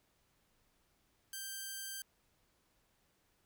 5% pulse tone, 1572 Hz, G6, 4 cents sharp, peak -31 dBFS, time 1.33-2.02 s, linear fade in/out 2 ms, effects pink hiss -75 dBFS RMS until 3.45 s

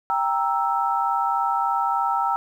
sine chord, E diminished, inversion first, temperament equal with one note detuned, 789 / 932.3 / 1318.5 Hz, G5 / Bb5 / E6, +11 / 0 / 0 cents, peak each -24 dBFS, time 0.1-2.36 s, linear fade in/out 0 ms, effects 9-bit

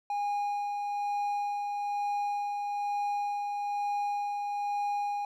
triangle tone with tremolo, 818 Hz, G#5, 26 cents flat, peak -26 dBFS, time 0.1-5.25 s, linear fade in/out 2 ms, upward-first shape sine, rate 1.1 Hz, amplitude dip 30%, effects none

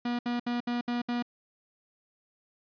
45% pulse tone bursts, 241.1 Hz, B3, 41 cents flat, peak -28 dBFS, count 6, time 0.05-1.225 s, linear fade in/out 5 ms, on 140 ms, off 67 ms, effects resampled to 11025 Hz

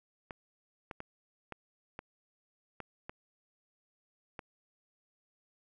clicks, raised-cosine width 0.5 ms, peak -26 dBFS, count 8, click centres 0.308 / 0.912 / 1.004 / 1.523 / 1.991 / 2.803 / 3.095 / 4.392 s, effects none

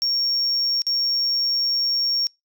sine tone with dropouts, 5530 Hz, F8, 18 cents flat, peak -17 dBFS, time 0.02-2.27 s, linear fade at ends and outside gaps 0 ms, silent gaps 0.819-0.867 s, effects noise-tail reverb RT60 0.2 s tail -26 dB re dry + tanh soft clip ceiling -16 dBFS

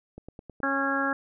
click train, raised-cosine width 2 ms, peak -28 dBFS, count 5, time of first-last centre 0.18-0.603 s, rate 9.46 Hz
harmonic tone, 274.6 Hz, C#4, 16 cents flat, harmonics 1 / 2 / 3 / 4 / 5 / 6, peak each -30 / -33 / -34 / -34 / -30 / -29 dBFS, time 0.63-1.13 s, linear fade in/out 2 ms
effects none

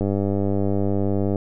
click train, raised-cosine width 2 ms, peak -10 dBFS, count 135, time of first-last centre 0.01-1.358 s, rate 99.4 Hz, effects none

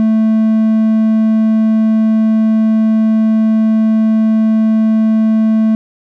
triangle tone, 220 Hz, A3, in tune, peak -6 dBFS, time 0-5.75 s, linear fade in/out 0 ms, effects none

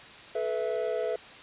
triangle chord, A suspended second, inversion none, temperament equal with one note detuned, 431.9 / 493.9 / 659.3 Hz, A4 / B4 / E5, -32 / 0 / 0 cents, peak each -30 dBFS, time 0.35-1.16 s, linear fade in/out 5 ms, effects white hiss -47 dBFS RMS until 1.42 s + resampled to 8000 Hz

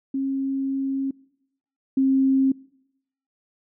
sine tone pair in turn, 270.4 / 267.3 Hz, C#4 / C4, -43 / +37 cents, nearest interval unison, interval 20 cents, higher first, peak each -22 / -16 dBFS, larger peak second, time 0.14-1.11 / 1.97-2.52 s, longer first, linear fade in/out 5 ms, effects noise-tail reverb RT60 0.8 s tail -24 dB re dry

